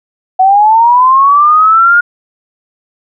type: linear sweep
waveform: sine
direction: up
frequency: 740 to 1434 Hz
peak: -3 dBFS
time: 0.39-2.01 s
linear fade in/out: 10 ms
effects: none